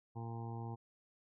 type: harmonic tone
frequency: 115.4 Hz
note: A#2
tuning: 17 cents flat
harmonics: 1 / 2 / 3 / 4 / 6 / 7 / 8 / 9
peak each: -42 / -50 / -52 / -55 / -59 / -51 / -54 / -61 dBFS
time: 0.15-0.76 s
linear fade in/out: 20 ms
effects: none